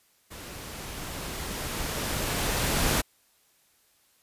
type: noise with level ramp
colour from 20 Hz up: pink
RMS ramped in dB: -42 to -24 dBFS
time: 0.3-3.02 s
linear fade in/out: 20 ms
effects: white hiss -65 dBFS RMS until 4.22 s + resampled to 32000 Hz